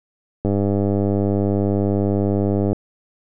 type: click train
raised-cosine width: 2 ms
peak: -7 dBFS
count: 229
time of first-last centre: 0.45-2.73 s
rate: 100 Hz
effects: none